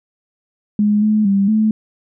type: tone with pitch steps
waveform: sine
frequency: 208.6 / 213.9 / 197.6 / 216.9 Hz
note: G#3 / A3 / G3 / A3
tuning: +8 / -49 / +14 / -25 cents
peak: -11 dBFS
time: 0.79-1.71 s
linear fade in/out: 2 ms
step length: 230 ms
effects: none